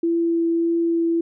sine tone with vibrato, 335 Hz, E4, 28 cents sharp, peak -17 dBFS, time 0.03-1.21 s, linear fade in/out 5 ms, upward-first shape triangle, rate 1.7 Hz, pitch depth 9 cents each way, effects none

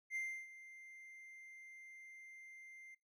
triangle tone with ADSR envelope, 2093 Hz, C7, in tune, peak -36 dBFS, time 0.1-2.95 s, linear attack 58 ms, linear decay 310 ms, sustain -16 dB, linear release 10 ms, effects noise-tail reverb RT60 0.2 s tail -22 dB re dry

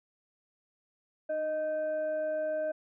sine tone with frequency modulation, 621 Hz, D#5, 3 cents flat, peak -29 dBFS, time 1.29-2.72 s, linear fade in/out 10 ms, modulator 927 Hz, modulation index 0.33, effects none

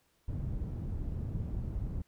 white low-pass noise, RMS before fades -36 dBFS, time 0.28-2.02 s, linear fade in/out 5 ms, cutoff 100 Hz, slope 12 dB/octave, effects pink hiss -72 dBFS RMS until 2.07 s

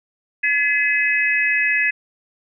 sine tone cluster, 1708 / 2029 / 2554 Hz, G#6 / B6 / D#7, +48 / +46 / +45 cents, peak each -20 dBFS, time 0.43-1.91 s, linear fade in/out 10 ms, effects none

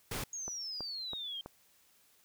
pink noise, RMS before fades -38 dBFS, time 0.11-0.24 s, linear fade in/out 5 ms
sine exponential sweep, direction down, 6670 to 3136 Hz, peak -38 dBFS, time 0.33-1.41 s, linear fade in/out 2 ms
click train, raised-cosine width 1 ms, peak -29 dBFS, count 4, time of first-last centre 0.48-1.46 s, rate 3.06 Hz
effects white hiss -67 dBFS RMS until 2.24 s

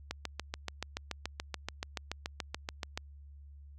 click train, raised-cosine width 0.2 ms, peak -18 dBFS, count 21, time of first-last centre 0.11-2.975 s, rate 6.98 Hz, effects added 71 Hz sine -49 dBFS peak until 3.78 s

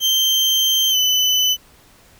35% pulse tone with pitch glide, 3136 to 3010 Hz, G7 to F#7, 0 to +29 cents, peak -12 dBFS, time 0-1.57 s, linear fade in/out 50 ms, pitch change -71 cents, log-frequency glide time 0.9-0.96 s, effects pink hiss -50 dBFS RMS until 2.19 s

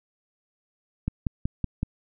click train, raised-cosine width 5 ms, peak -13 dBFS, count 5, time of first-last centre 1.08-1.83 s, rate 5.33 Hz, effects none

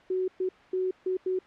sine tone bursts at uneven times, 371.7 Hz, F#4, 8 cents sharp, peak -25 dBFS, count 5, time 0.1-0.28 / 0.4-0.49 / 0.73-0.91 / 1.06-1.17 / 1.26-1.39 s, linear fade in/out 5 ms, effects white hiss -54 dBFS RMS until 1.46 s + low-pass 2000 Hz 12 dB/octave

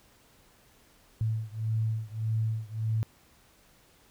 sine beating tone pair, 110 / 111.7 Hz, A2 / A2, 0 / +27 cents, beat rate 1.7 Hz, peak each -30 / -31 dBFS, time 1.21-3.03 s, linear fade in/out 0 ms, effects pink hiss -61 dBFS RMS until 4.1 s

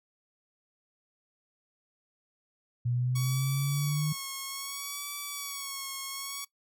sine exponential sweep, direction up, 120 to 152.7 Hz, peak -26 dBFS, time 2.85-4.13 s, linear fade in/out 10 ms
5% pulse tone with vibrato, 1119 Hz, C#6, 16 cents sharp, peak -24 dBFS, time 3.15-6.45 s, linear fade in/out 10 ms, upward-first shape sine, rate 0.62 Hz, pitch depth 50 cents each way
effects noise-tail reverb RT60 0.1 s tail -19 dB re dry

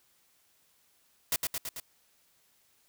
white noise with echo, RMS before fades -28 dBFS, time 1.32-1.36 s, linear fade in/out 2 ms, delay 110 ms, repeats 4, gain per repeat -3 dB, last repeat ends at 1.8 s, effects white hiss -68 dBFS RMS until 2.88 s

